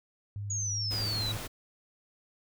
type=tone with pitch glide; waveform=sine; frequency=101.9 to 106.66 Hz; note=G#2 to G#2; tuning=-32 to +47 cents; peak=-34 dBFS; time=0.36-1.37 s; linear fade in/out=0 ms; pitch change=+79 cents; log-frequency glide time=0.58-1.16 s
type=exponential sweep; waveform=sine; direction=down; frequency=6780 to 3864 Hz; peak=-31 dBFS; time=0.5-1.32 s; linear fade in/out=5 ms
type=noise; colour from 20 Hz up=pink; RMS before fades=-39 dBFS; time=0.9-1.48 s; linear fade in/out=20 ms
effects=none